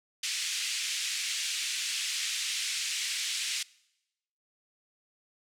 pink band-pass noise, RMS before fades -33 dBFS, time 0.23-3.63 s, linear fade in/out 5 ms, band 2300 to 8600 Hz, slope 24 dB/octave, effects noise-tail reverb RT60 0.9 s tail -23 dB re dry

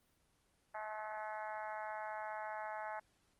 harmonic tone, 214.6 Hz, A3, 43 cents flat, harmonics 3 / 4 / 5 / 6 / 7 / 8 / 9 / 10, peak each -47 / -44 / -52 / -53 / -51 / -53 / -57 / -58 dBFS, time 0.74-3 s, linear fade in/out 10 ms, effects pink hiss -75 dBFS RMS until 3.39 s + Opus 24 kbps

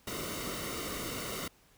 pink noise with comb filter, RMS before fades -38 dBFS, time 0.07-1.48 s, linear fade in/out 5 ms, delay 1.2 ms, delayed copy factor -0.65, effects pink hiss -64 dBFS RMS until 1.77 s

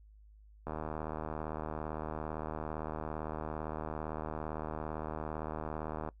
click train, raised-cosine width 1 ms, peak -24 dBFS, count 422, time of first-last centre 0.67-6.088 s, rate 77.7 Hz, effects noise-tail reverb RT60 0.1 s tail -21 dB re dry + added 52 Hz sine -55 dBFS peak until 6.2 s

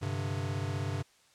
square chord, G suspended fourth, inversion none, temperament equal, 98 / 130.81 / 146.83 Hz, G2 / C3 / D3, 0 / 0 / 0 cents, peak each -35 / -37 / -40 dBFS, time 0.01-1.03 s, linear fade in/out 20 ms, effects white hiss -64 dBFS RMS until 1.34 s + low-pass 8000 Hz 12 dB/octave

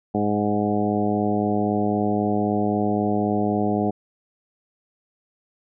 harmonic tone with a mistuned harmonic, 103.83 Hz, G#2, in tune, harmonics 1 / 2 / 3 / 4 / 5 / 6 / 7 / 8, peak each -30 / -23 / -26 / -27 / -32 / -31 / -27 / -37 dBFS, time 0.14-3.91 s, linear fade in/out 10 ms, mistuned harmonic 7, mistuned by +15 cents, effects none

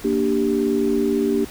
sine chord, G minor, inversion first, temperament equal, 233.1 / 293.7 / 392 Hz, Bb3 / D4 / G4, 0 / 0 / 0 cents, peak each -22 / -22 / -20 dBFS, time 0.04-1.45 s, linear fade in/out 10 ms, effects pink hiss -39 dBFS RMS until 1.5 s

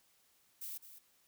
violet noise with echo, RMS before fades -44 dBFS, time 0.61-0.78 s, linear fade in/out 10 ms, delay 210 ms, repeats 1, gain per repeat -11 dB, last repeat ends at 0.99 s, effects white hiss -71 dBFS RMS until 1.27 s

